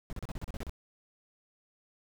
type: noise bursts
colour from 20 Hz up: brown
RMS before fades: -37 dBFS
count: 10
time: 0.1-0.695 s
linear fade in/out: 0 ms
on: 28 ms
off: 35 ms
effects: none